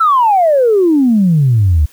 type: exponential sweep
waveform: sine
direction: down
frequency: 1362 to 70.6 Hz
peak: -6 dBFS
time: 0-1.86 s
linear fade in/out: 10 ms
effects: tanh soft clip ceiling -2 dBFS + white hiss -46 dBFS RMS until 1.92 s